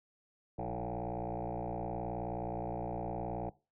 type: tone with frequency modulation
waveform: sine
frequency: 440 Hz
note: A4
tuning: in tune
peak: -34 dBFS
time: 0.58-3.5 s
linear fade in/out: 10 ms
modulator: 59.2 Hz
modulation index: 6.5
effects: noise-tail reverb RT60 0.3 s tail -21 dB re dry + tanh soft clip ceiling -31 dBFS